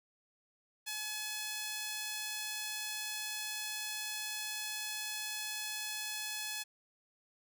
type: tone with high-pass filter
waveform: sawtooth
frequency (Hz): 852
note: G#5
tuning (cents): +44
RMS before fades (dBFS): -40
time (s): 0.86-6.64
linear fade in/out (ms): 20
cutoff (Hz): 2600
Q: 0.67
effects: none